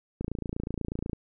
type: click train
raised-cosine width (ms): 3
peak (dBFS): -19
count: 27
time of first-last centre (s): 0.21-1.132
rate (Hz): 28.2
effects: none